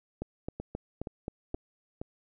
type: two click trains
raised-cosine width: 2 ms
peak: -21 / -23 dBFS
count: 6 / 4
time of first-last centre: 0.22-1.546 / 0.6-2.015 s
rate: 3.77 / 2.12 Hz
effects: none